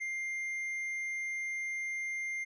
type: tone with tanh clipping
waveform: sine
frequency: 2100 Hz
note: C7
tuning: 6 cents sharp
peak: -35 dBFS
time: 0-2.45 s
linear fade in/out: 20 ms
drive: 5 dB
effects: none